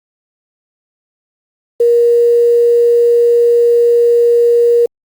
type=tone with quantisation; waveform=sine; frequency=473.4 Hz; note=A#4; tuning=27 cents sharp; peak=-6 dBFS; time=1.8-4.86 s; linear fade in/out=5 ms; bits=6; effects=Opus 48 kbps